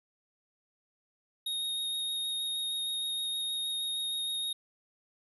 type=tone with vibrato; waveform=square; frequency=3729 Hz; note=A#7; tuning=in tune; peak=-32 dBFS; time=1.46-4.53 s; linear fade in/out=5 ms; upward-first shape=square; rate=6.4 Hz; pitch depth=8 cents each way; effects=none

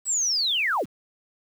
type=linear sweep; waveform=sine; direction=down; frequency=8000 to 74.6 Hz; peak=-21 dBFS; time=0.05-0.86 s; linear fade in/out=50 ms; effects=8-bit

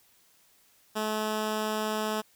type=tone; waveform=10% pulse; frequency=215.4 Hz; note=A3; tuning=37 cents flat; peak=-20 dBFS; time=0.95-2.22 s; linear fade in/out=20 ms; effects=white hiss -63 dBFS RMS until 2.35 s

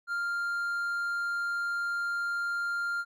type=tone; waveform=triangle; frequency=1396.9 Hz; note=F6; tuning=in tune; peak=-27 dBFS; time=0.07-3.05 s; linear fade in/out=50 ms; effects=none

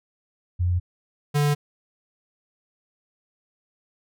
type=tone pair in turn; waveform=sine / square; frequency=88.8 / 146.15 Hz; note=F2 / D3; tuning=+29 / -8 cents; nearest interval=major sixth; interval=863 cents; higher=second; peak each=-19 dBFS; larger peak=neither; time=0.59-0.8 / 1.34-1.55 s; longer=neither; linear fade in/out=20 ms; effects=none

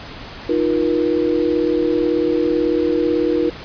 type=chord; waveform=sine; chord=Eb suspended second; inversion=none; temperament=equal with one note detuned; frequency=311.1 / 349.2 / 477.9 Hz; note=Eb4 / F4 / Bb4; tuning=0 / 0 / +43 cents; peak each=-19 dBFS; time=0.49-3.5 s; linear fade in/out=5 ms; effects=pink hiss -34 dBFS RMS until 3.64 s + resampled to 11025 Hz

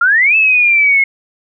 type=exponential two-way sweep; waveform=sine; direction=up then down; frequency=1360 to 2637 to 2159 Hz; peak=-7 dBFS; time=0.01-1.04 s; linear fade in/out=5 ms; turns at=0.36 s; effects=none

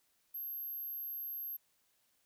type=tone; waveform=sine; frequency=12530 Hz; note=G9; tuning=2 cents flat; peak=-39 dBFS; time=0.34-1.57 s; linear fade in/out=10 ms; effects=white hiss -75 dBFS RMS until 2.25 s

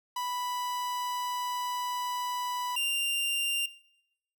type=tone pair in turn; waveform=45% pulse; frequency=987.8 / 2787 Hz; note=B5 / F7; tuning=0 / -4 cents; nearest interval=octave + tritone; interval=1796 cents; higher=second; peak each=-31 / -27 dBFS; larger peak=second; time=0.16-2.76 / 2.76-3.66 s; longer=first; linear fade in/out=5 ms; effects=noise-tail reverb RT60 0.8 s tail -20 dB re dry

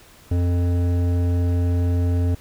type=tone with hard clipping; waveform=sine; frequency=87.8 Hz; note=F2; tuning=10 cents sharp; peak=-19 dBFS; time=0.31-2.35 s; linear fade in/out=5 ms; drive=12 dB; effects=pink hiss -49 dBFS RMS until 2.4 s

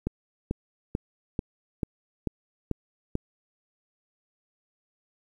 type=click train; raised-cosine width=3 ms; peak=-14 dBFS; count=8; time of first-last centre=0.07-3.154 s; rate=2.27 Hz; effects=9-bit

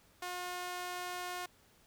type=tone with high-pass filter; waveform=sawtooth; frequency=358.8 Hz; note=F4; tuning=47 cents sharp; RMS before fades=-41 dBFS; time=0.22-1.46 s; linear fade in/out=5 ms; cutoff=730 Hz; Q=0.95; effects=pink hiss -66 dBFS RMS until 1.86 s

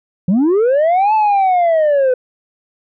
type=linear two-way sweep; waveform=sine; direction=up then down; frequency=167.1 to 880 to 497.2 Hz; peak=-7 dBFS; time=0.28-2.14 s; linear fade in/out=5 ms; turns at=1.14 s; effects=tanh soft clip ceiling -9 dBFS

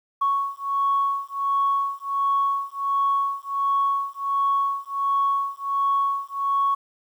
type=beating tone pair; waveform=sine; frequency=1108.7 / 1110.1 Hz; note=C#6 / C#6; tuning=0 / +2 cents; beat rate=1.4 Hz; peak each=-23 dBFS; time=0.21-6.75 s; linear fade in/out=10 ms; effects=tanh soft clip ceiling -13 dBFS + 9-bit

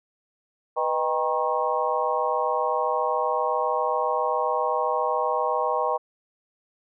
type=tone cluster; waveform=sine; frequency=492.5 / 620 / 793 / 947 / 1087 Hz; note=B4 / D#5 / G5 / A#5 / C#6; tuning=-5 / -6 / +20 / +27 / -34 cents; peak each=-28 dBFS; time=0.76-5.98 s; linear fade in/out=20 ms; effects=none

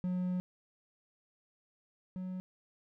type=tone pair in turn; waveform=triangle; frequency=181.4 / 184.57 Hz; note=F#3 / F#3; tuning=-34 / -4 cents; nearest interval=unison; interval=30 cents; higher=second; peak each=-29 / -35 dBFS; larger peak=first; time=0.04-0.4 / 2.16-2.4 s; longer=first; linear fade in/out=0 ms; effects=none

